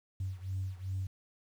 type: beating tone pair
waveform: sine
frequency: 93.8 / 96.4 Hz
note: F#2 / G2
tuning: +24 / -28 cents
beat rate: 2.6 Hz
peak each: -36 / -38 dBFS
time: 0.2-1.07 s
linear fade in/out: 5 ms
effects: tanh soft clip ceiling -28 dBFS + 10-bit